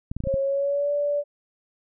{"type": "clicks", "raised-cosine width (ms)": 5, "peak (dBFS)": -17, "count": 6, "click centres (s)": [0.115, 0.166, 0.204, 0.239, 0.272, 0.341]}
{"type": "tone with pitch glide", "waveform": "sine", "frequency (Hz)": [544, 579.7], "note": ["C#5", "D5"], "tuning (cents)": [-33, -23], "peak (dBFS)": -21, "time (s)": [0.24, 1.24], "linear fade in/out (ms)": 50, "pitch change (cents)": 110, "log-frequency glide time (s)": [0.38, 0.92]}
{"effects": []}